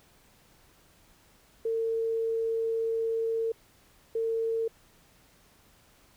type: tone bursts at uneven times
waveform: sine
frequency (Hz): 452.8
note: A4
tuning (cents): +50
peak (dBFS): -26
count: 2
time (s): 1.65-3.52 / 4.15-4.68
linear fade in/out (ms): 5
effects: pink hiss -61 dBFS RMS until 6.16 s